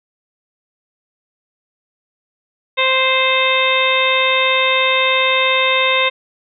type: harmonic tone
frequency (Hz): 523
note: C5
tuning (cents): -1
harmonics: 1 / 2 / 3 / 4 / 5 / 6 / 7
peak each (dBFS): -19 / -19 / -27 / -18 / -19 / -27 / -19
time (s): 2.77-6.1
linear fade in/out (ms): 20
effects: none